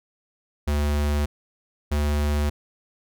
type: tone pair in turn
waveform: square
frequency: 73.42 / 73.69 Hz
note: D2 / D2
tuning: 0 / +6 cents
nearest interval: unison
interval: 6 cents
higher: second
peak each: -21 dBFS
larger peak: neither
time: 0.67-1.26 / 1.91-2.5 s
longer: neither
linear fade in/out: 10 ms
effects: none